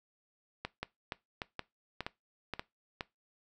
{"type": "two click trains", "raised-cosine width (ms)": 0.3, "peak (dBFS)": [-20, -20], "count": [6, 4], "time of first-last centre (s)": [[0.65, 3.008], [0.83, 2.595]], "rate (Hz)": [2.12, 1.7], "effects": ["noise-tail reverb RT60 0.2 s tail -20 dB re dry"]}